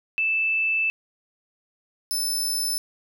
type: tone pair in turn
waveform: sine / 20% pulse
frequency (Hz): 2637 / 5274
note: E7 / E8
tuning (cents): 0 / 0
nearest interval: octave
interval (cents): 1200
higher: second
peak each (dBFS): -20 / -18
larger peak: second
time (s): 0.18-0.9 / 2.11-2.78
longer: first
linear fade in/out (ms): 0
effects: none